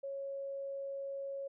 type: tone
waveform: sine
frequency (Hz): 551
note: C#5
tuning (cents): -11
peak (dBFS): -38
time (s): 0.03-1.48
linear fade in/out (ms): 10
effects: none